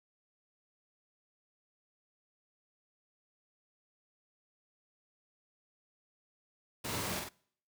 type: noise with echo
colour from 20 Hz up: pink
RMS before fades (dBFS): -38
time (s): 6.84-7.2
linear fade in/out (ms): 10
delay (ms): 46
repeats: 2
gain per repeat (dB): -3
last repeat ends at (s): 7.292
effects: noise-tail reverb RT60 0.6 s tail -24 dB re dry + high-pass 100 Hz 12 dB/octave